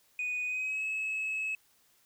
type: tone with pitch glide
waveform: sine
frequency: 2480 to 2582 Hz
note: D#7 to E7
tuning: -6 to -37 cents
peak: -29 dBFS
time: 0.19-1.55 s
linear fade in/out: 2 ms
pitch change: +69 cents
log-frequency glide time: 0.45-0.84 s
effects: tanh soft clip ceiling -29 dBFS + white hiss -67 dBFS RMS until 2.05 s